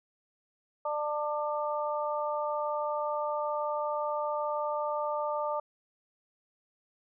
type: harmonic tone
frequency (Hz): 297.9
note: D4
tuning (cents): +25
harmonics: 2 / 3 / 4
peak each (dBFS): -32 / -34 / -35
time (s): 0.85-5.6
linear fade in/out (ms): 5
effects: none